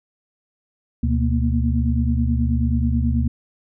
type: tone cluster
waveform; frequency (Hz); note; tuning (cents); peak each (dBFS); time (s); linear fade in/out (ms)
sine; 73.2 / 123.7 / 229.8 / 239.1; D2 / B2 / A#3 / A#3; -5 / +3 / -25 / +44; -19 / -23 / -24 / -25; 1.03-3.28; 5
effects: none